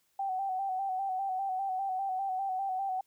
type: tone with vibrato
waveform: sine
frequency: 765 Hz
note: G5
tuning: 42 cents flat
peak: -30 dBFS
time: 0.19-3.01 s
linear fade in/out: 5 ms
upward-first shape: square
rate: 5 Hz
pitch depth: 43 cents each way
effects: white hiss -73 dBFS RMS until 3.06 s